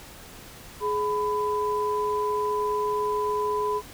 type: tone pair together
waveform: sine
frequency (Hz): 420.1 / 1000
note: G#4 / B5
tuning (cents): +20 / +21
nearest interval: octave + minor third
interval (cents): 1501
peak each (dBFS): -26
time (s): 0.8-3.82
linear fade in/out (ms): 50
effects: pink hiss -45 dBFS RMS until 3.93 s